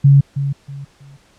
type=tone with echo; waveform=sine; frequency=139.5 Hz; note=C#3; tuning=11 cents sharp; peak=-5 dBFS; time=0.04-0.21 s; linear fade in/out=10 ms; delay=320 ms; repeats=3; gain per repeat=-11 dB; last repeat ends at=1.17 s; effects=pink hiss -53 dBFS RMS until 1.38 s + low-pass 8000 Hz 12 dB/octave